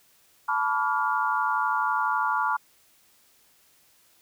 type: tone cluster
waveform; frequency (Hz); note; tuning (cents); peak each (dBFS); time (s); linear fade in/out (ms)
sine; 873 / 985 / 1149 / 1407; A5 / B5 / D6 / F6; -14 / -5 / -38 / +12; -28; 0.48-2.57; 10
effects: white hiss -61 dBFS RMS until 4.21 s